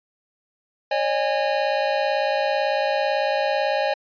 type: tone cluster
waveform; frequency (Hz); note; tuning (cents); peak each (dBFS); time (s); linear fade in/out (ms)
square; 550 / 608 / 820; C#5 / D#5 / G#5; -14 / -40 / -22; -25; 0.91-3.94; 5
effects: resampled to 11025 Hz